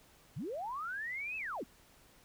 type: linear two-way sweep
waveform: sine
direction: up then down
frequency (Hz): 99.6 to 2637 to 156.7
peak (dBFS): -37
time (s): 0.36-1.64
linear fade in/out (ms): 10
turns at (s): 1.37
effects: pink hiss -63 dBFS RMS until 2.24 s